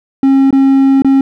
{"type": "tone with dropouts", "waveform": "triangle", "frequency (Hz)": 270.5, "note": "C#4", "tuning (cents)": -42, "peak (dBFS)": -3, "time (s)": [0.23, 1.21], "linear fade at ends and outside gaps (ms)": 2, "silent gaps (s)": [[0.507, 0.527], [1.021, 1.046]], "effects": []}